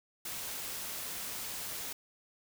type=noise; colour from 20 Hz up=white; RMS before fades=-40 dBFS; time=0.25-1.93 s; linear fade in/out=5 ms; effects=none